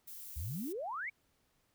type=noise; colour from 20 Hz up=violet; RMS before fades=-48 dBFS; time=0.07-0.73 s; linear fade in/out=10 ms
type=exponential sweep; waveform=sine; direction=up; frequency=64.3 to 2349 Hz; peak=-37 dBFS; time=0.36-1.1 s; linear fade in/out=10 ms
effects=pink hiss -75 dBFS RMS until 1.74 s